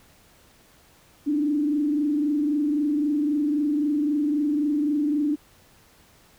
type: tone with frequency modulation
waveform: sine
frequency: 295.2 Hz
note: D4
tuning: 9 cents sharp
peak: -20 dBFS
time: 1.26-5.36 s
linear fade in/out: 20 ms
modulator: 23.8 Hz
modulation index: 0.62
effects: pink hiss -56 dBFS RMS until 6.38 s